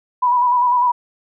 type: tone with vibrato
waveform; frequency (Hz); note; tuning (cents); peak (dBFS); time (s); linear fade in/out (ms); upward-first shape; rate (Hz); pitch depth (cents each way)
sine; 981; B5; -12; -12; 0.22-0.92; 10; square; 10; 31
effects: none